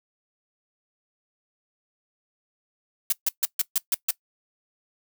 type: noise bursts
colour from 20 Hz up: blue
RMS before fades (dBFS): -22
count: 7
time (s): 3.1-4.108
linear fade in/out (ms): 2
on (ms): 24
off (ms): 140
effects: noise-tail reverb RT60 0.1 s tail -20 dB re dry